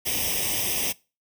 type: noise with comb filter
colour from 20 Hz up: white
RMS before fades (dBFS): -26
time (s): 0.05-0.93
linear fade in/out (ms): 20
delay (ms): 0.35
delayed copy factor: +0.9
effects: noise-tail reverb RT60 0.3 s tail -22 dB re dry